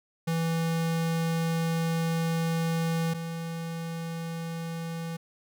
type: tone pair in turn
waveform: square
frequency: 164.81 / 165.59 Hz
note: E3 / E3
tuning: 0 / +8 cents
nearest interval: unison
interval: 8 cents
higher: second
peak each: -26 / -33 dBFS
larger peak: first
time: 0.27-3.14 / 3.14-5.17 s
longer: first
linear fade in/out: 10 ms
effects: none